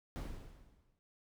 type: noise with exponential decay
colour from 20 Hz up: brown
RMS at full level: -38 dBFS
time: 0.16-0.99 s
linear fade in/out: 0 ms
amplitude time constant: 180 ms
effects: none